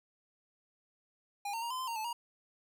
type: tone with pitch steps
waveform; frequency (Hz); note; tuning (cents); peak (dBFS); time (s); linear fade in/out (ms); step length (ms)
square; 812 / 913 / 940 / 1023 / 1034 / 925 / 870 / 947; G#5 / A#5 / A#5 / C6 / C6 / A#5 / A5 / A#5; -39 / -36 / +14 / -39 / -21 / -14 / -20 / +27; -36; 1.45-2.13; 5; 85
effects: none